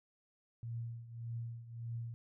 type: tone with tremolo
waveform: sine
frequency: 116.54 Hz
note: A#2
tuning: in tune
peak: -37 dBFS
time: 0.63-2.14 s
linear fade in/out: 0 ms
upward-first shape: triangle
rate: 1.7 Hz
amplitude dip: 80%
effects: none